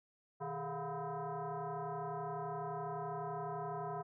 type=tone with frequency modulation; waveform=sine; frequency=157.4 Hz; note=D#3; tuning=20 cents sharp; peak=-38 dBFS; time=0.4-4.03 s; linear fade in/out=20 ms; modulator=283 Hz; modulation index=3.5; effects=none